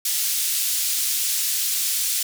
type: band-pass noise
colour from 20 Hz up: white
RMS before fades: -23 dBFS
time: 0.05-2.23 s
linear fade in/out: 5 ms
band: 3500 to 16000 Hz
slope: 12 dB/octave
effects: none